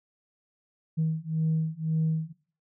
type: beating tone pair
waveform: sine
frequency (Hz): 158.3 / 160.2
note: D#3 / E3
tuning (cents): +30 / -49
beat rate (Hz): 1.9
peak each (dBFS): -27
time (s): 0.97-2.33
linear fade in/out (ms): 20
effects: noise-tail reverb RT60 0.4 s tail -17 dB re dry + tanh soft clip ceiling -19 dBFS